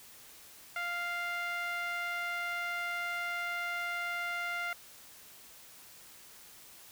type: tone with band-pass filter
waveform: sawtooth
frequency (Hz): 698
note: F5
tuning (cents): -1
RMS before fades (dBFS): -36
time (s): 0.76-4.73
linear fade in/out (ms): 2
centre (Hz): 1800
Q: 3.2
effects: white hiss -54 dBFS RMS until 6.91 s